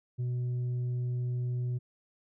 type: tone with tanh clipping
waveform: sine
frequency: 123.47 Hz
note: B2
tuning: in tune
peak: -30 dBFS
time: 0.18-1.79 s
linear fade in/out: 20 ms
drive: 3 dB
effects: none